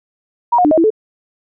sine tone with pitch steps, 951 / 720 / 298.4 / 630 / 331.5 / 434.8 Hz, A#5 / F#5 / D4 / D#5 / E4 / A4, +34 / -47 / +28 / +21 / +10 / -21 cents, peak -8 dBFS, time 0.52-0.904 s, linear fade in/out 10 ms, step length 64 ms, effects none

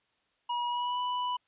square tone with pitch glide, 964 to 989.4 Hz, B5 to B5, -42 to +3 cents, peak -30 dBFS, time 0.49-1.37 s, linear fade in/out 10 ms, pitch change +45 cents, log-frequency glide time 0.68-1 s, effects white hiss -73 dBFS RMS until 1.47 s + resampled to 8000 Hz

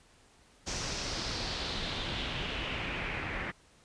pink noise with low-pass filter sweep, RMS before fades -36 dBFS, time 0.66-3.52 s, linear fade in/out 20 ms, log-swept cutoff 6200 to 2000 Hz, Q 3.1, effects pink hiss -62 dBFS RMS until 3.84 s + resampled to 22050 Hz

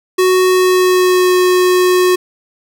square tone with pitch glide, 370 to 364.3 Hz, F#4 to F#4, 0 to -27 cents, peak -9 dBFS, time 0.18-2.16 s, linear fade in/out 10 ms, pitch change -27 cents, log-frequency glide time 0.44-1.34 s, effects none

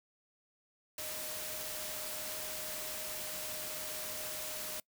sine tone in noise, 618 Hz, D#5, 12 cents flat, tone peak -49 dBFS, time 0.98-4.8 s, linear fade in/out 2 ms, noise white, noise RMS -41 dBFS, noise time 0.98-4.8 s, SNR -11 dB, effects noise-tail reverb RT60 0.1 s tail -24 dB re dry

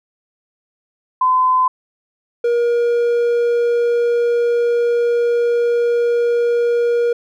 sine / triangle tone pair in turn, 1021 / 474.7 Hz, C6 / A#4, -43 / +31 cents, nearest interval octave + minor second, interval 1326 cents, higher first, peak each -11 dBFS, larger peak neither, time 1.21-1.68 / 2.44-7.13 s, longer second, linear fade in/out 5 ms, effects none

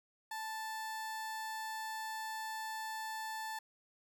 30% pulse tone, 880 Hz, A5, in tune, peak -37 dBFS, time 0.31-3.59 s, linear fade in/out 5 ms, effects none

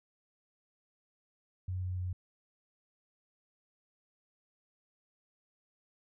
sine tone with pitch steps, 92 / 91.36 / 90.73 Hz, F#2 / F#2 / F#2, -9 / -21 / -33 cents, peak -33 dBFS, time 1.68-2.13 s, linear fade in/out 5 ms, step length 150 ms, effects none

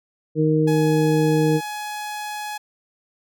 harmonic tone, 155.56 Hz, D#3, in tune, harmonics 1 / 2 / 3, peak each -19 / -20 / -20 dBFS, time 0.35-1.61 s, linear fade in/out 50 ms
sawtooth tone, 841 Hz, G#5, 22 cents sharp, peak -24 dBFS, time 0.67-2.58 s, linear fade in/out 10 ms
effects none

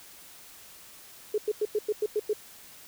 sine tone bursts, 423 Hz, G#4, 32 cents sharp, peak -23 dBFS, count 8, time 1.34-2.333 s, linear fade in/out 5 ms, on 41 ms, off 95 ms, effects white hiss -50 dBFS RMS until 2.87 s

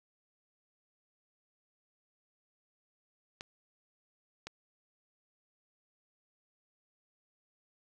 clicks, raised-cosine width 0.2 ms, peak -24 dBFS, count 2, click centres 3.409 / 4.47 s, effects none

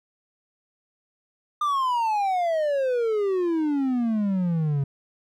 triangle exponential sweep, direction down, 1215 to 136.3 Hz, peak -19 dBFS, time 1.61-4.84 s, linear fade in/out 5 ms, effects none

